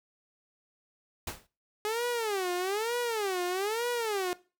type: noise with exponential decay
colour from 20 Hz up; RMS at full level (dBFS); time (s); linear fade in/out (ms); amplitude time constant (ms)
pink; -32; 1.27-1.47; 5; 43
type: tone with vibrato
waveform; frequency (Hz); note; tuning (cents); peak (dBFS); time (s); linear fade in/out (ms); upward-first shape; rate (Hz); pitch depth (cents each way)
sawtooth; 415.3; G#4; 0; -25; 1.85-4.33; 0; sine; 1.1; 270
effects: noise-tail reverb RT60 0.3 s tail -18 dB re dry